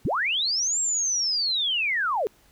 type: linear two-way sweep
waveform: sine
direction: up then down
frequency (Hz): 74.7 to 7590 to 374.7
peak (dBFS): -22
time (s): 0.05-2.27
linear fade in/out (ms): 0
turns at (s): 0.8
effects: pink hiss -59 dBFS RMS until 2.51 s